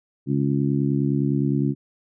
harmonic tone, 69.8 Hz, C#2, 13 cents sharp, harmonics 2 / 3 / 4 / 5, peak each -22 / -25 / -24 / -29 dBFS, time 0.26-1.75 s, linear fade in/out 50 ms, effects none

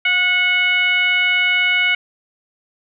sine tone with frequency modulation, 2202 Hz, C#7, 12 cents flat, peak -13 dBFS, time 0.05-1.95 s, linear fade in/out 5 ms, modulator 744 Hz, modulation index 0.87, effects none

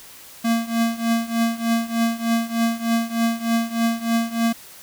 square tone with tremolo, 230 Hz, A#3, 23 cents flat, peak -16 dBFS, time 0.44-4.53 s, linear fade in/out 10 ms, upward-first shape triangle, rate 3.3 Hz, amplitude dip 90%, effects white hiss -43 dBFS RMS until 4.82 s

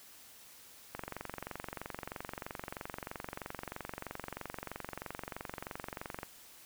click train, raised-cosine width 0.5 ms, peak -24 dBFS, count 123, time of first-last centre 0.95-6.231 s, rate 23.1 Hz, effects white hiss -56 dBFS RMS until 6.65 s

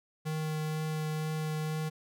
square tone with vibrato, 155.56 Hz, D#3, in tune, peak -32 dBFS, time 0.25-1.9 s, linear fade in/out 20 ms, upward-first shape triangle, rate 2.1 Hz, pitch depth 10 cents each way, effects none

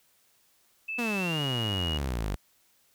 sine tone with pitch glide, 2627 to 2881 Hz, E7 to F#7, -7 to -47 cents, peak -31 dBFS, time 0.88-1.98 s, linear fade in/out 10 ms, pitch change +160 cents, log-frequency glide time 1.17-1.41 s
sawtooth exponential sweep, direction down, 246.9 to 46.25 Hz, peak -25 dBFS, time 0.98-2.36 s, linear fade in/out 10 ms
effects white hiss -66 dBFS RMS until 2.94 s

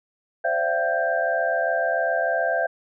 sine tone cluster, 521 / 586 / 673 / 756 / 1580 Hz, C5 / D5 / E5 / F#5 / G6, -7 / -4 / +36 / +37 / +13 cents, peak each -28 / -30 / -23 / -30 / -26 dBFS, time 0.44-2.67 s, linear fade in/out 10 ms, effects none

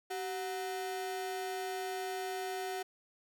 45% pulse ring-modulated tone, 558 Hz, C#5, 11 cents sharp, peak -33 dBFS, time 0.1-2.83 s, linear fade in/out 10 ms, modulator 176 Hz, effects none

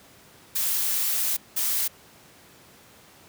blue noise bursts at uneven times, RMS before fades -25 dBFS, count 2, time 0.55-1.37 / 1.56-1.88 s, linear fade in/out 10 ms, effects pink hiss -52 dBFS RMS until 3.28 s + high-pass 100 Hz 12 dB/octave

